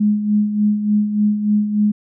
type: tone with tremolo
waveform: sine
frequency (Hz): 209.3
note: G#3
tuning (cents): +14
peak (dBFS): -11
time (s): 0-1.92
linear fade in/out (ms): 10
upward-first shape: sine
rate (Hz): 3.4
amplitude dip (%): 60
effects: none